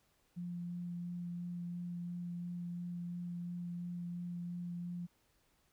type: tone with vibrato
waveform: sine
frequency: 174.61 Hz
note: F3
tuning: in tune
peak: -39 dBFS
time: 0.36-5.07 s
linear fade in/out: 20 ms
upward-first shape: sine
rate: 2.9 Hz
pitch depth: 10 cents each way
effects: pink hiss -74 dBFS RMS until 5.72 s